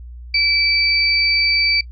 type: tone pair together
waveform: sine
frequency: 2317 / 4617 Hz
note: D7 / D8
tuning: -24 / -30 cents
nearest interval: octave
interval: 1194 cents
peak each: -16 dBFS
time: 0.34-1.81 s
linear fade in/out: 5 ms
effects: noise-tail reverb RT60 0.1 s tail -22 dB re dry + added 60 Hz sine -32 dBFS peak until 1.91 s

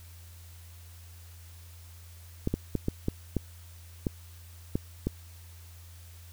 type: clicks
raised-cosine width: 3 ms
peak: -14 dBFS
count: 9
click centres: 2.474 / 2.54 / 2.753 / 2.884 / 3.084 / 3.367 / 4.068 / 4.755 / 5.07 s
effects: added 85 Hz sine -47 dBFS peak until 6.32 s + white hiss -56 dBFS RMS until 6.32 s

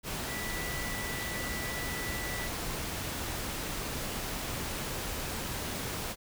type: tone in noise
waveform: sine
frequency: 1970 Hz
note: B6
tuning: 5 cents flat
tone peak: -39 dBFS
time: 0.27-2.5 s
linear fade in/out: 50 ms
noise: pink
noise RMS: -36 dBFS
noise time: 0.03-6.16 s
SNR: -6 dB
effects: none

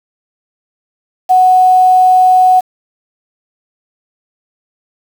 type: tone with quantisation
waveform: sine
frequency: 740 Hz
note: F#5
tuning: in tune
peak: -4 dBFS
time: 1.29-2.61 s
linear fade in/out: 20 ms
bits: 5
effects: none

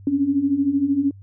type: beating tone pair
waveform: sine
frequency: 269.7 / 282.7 Hz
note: C#4 / C#4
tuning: -47 / +34 cents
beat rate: 13 Hz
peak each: -23 / -18 dBFS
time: 0.07-1.11 s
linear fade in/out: 2 ms
effects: added 98 Hz sine -40 dBFS peak until 1.22 s

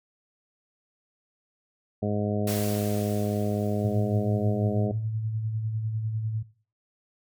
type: harmonic tone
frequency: 103.83 Hz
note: G#2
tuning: in tune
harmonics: 1 / 2 / 3 / 4 / 5 / 6 / 7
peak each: -29 / -28 / -36 / -32 / -37 / -33 / -39 dBFS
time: 2.02-4.92 s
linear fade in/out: 10 ms
type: noise with exponential decay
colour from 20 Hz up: white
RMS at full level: -33 dBFS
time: 2.47-4.87 s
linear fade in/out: 5 ms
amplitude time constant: 520 ms
type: tone with tremolo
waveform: sine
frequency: 110 Hz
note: A2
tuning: in tune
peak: -24 dBFS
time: 3.84-6.43 s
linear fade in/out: 10 ms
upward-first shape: sine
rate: 10 Hz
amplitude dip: 40%
effects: noise-tail reverb RT60 0.4 s tail -18 dB re dry + MP3 96 kbps

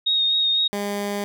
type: tone with vibrato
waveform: sine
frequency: 3729 Hz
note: A#7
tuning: in tune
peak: -17 dBFS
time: 0.06-0.68 s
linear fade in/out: 10 ms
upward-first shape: sine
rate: 4 Hz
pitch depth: 19 cents each way
type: tone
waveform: 15% pulse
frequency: 203.2 Hz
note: G#3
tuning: 38 cents flat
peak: -18 dBFS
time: 0.73-1.24 s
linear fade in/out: 0 ms
effects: none

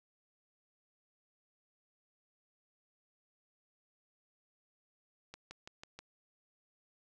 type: accelerating click train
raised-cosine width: 0.2 ms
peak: -30 dBFS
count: 5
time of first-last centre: 5.34-5.99 s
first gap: 170 ms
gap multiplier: 0.97
effects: none

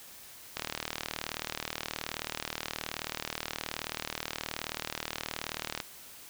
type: click train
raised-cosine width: 0.2 ms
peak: -15 dBFS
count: 204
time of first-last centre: 0.57-5.802 s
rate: 38.8 Hz
effects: white hiss -50 dBFS RMS until 6.29 s

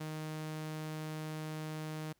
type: tone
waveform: sawtooth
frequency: 155.56 Hz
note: D#3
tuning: in tune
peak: -35 dBFS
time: 0-2.13 s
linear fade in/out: 10 ms
effects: pink hiss -75 dBFS RMS until 2.19 s

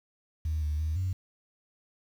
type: tone with pitch steps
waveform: sine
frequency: 78.1 / 75.1 / 78.4 / 92.7 Hz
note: D#2 / D2 / D#2 / F#2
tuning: +7 / +39 / +14 / +4 cents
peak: -26 dBFS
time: 0.45-1.13 s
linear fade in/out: 5 ms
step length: 170 ms
effects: tanh soft clip ceiling -23 dBFS + 9-bit

